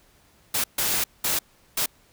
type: noise bursts at uneven times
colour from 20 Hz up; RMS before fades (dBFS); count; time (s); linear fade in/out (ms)
white; -24; 4; 0.54-0.64 / 0.78-1.04 / 1.24-1.39 / 1.77-1.86; 5
effects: pink hiss -59 dBFS RMS until 2.12 s